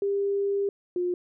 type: tone pair in turn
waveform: sine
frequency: 399.4 / 356.4 Hz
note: G4 / F4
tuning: +32 / +35 cents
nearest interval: major second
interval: 197 cents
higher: first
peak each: -23 / -24 dBFS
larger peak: first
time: 0.02-0.69 / 0.96-1.14 s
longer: first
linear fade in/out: 2 ms
effects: none